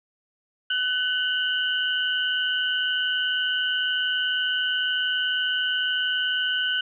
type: tone cluster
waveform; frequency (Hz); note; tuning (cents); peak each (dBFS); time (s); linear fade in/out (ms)
sine; 1504 / 2877 / 3037; F#6 / F#7 / F#7; +28 / -49 / +44; -25 / -28 / -27; 0.7-6.81; 5
effects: none